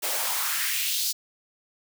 white noise with high-pass filter sweep, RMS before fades -27 dBFS, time 0.02-1.13 s, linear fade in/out 20 ms, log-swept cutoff 440 to 5000 Hz, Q 2.1, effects none

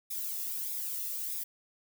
violet noise with flanger, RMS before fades -36 dBFS, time 0.1-1.44 s, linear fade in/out 10 ms, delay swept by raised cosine 0.67 to 1.31 ms, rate 1.6 Hz, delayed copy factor -0.6, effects none

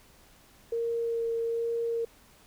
sine tone with vibrato, 462.5 Hz, A#4, 14 cents flat, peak -27 dBFS, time 0.72-2.05 s, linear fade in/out 5 ms, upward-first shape sine, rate 1.2 Hz, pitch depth 10 cents each way, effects pink hiss -58 dBFS RMS until 2.46 s

